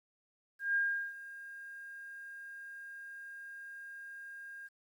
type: tone with ADSR envelope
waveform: sine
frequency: 1613 Hz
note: G6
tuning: 49 cents sharp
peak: -27 dBFS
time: 0.59-4.69 s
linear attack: 160 ms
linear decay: 380 ms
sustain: -18 dB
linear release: 28 ms
effects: 11-bit